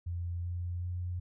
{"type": "tone with pitch steps", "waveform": "sine", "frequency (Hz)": [86.7, 87.86, 89.03], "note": ["F2", "F2", "F2"], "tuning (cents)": [-12, 11, 34], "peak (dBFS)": -33, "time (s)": [0.06, 1.2], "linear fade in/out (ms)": 10, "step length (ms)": 380, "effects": []}